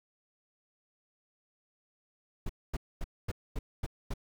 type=noise bursts; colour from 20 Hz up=brown; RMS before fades=-33 dBFS; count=7; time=2.46-4.138 s; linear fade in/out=5 ms; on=34 ms; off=240 ms; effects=none